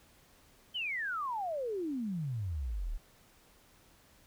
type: exponential sweep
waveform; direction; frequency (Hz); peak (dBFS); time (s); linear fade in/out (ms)
sine; down; 3136 to 33; -33; 0.74-2.98; 20
effects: pink hiss -63 dBFS RMS until 4.26 s